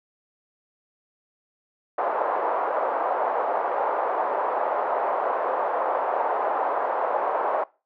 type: band-pass noise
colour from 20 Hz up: white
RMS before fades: -25 dBFS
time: 1.98-7.64 s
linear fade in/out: 5 ms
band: 500 to 980 Hz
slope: 24 dB/octave
effects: noise-tail reverb RT60 0.3 s tail -22 dB re dry